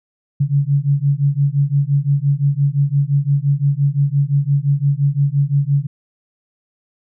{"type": "beating tone pair", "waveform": "sine", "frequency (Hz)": [138.59, 144.39], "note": ["C#3", "D3"], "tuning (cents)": [0, -29], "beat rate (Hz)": 5.8, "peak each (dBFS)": -16, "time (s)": [0.4, 5.87], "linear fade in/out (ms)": 10, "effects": []}